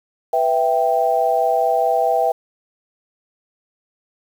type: chord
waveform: sine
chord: E minor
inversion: second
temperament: equal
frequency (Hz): 493.9 / 659.3 / 784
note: B4 / E5 / G5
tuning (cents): 0 / 0 / 0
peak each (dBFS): -21 / -18 / -18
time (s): 0.33-2.32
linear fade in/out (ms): 5
effects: 7-bit